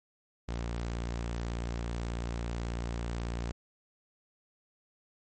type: tone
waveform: sawtooth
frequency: 58.27 Hz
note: A#1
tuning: in tune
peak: -29 dBFS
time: 0.48-3.52 s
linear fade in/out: 10 ms
effects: MP3 32 kbps